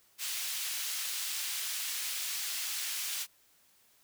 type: high-pass noise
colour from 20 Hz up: pink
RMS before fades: -36 dBFS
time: 0.18-3.27 s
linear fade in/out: 50 ms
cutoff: 2800 Hz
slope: 12 dB/octave
effects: white hiss -66 dBFS RMS until 4.03 s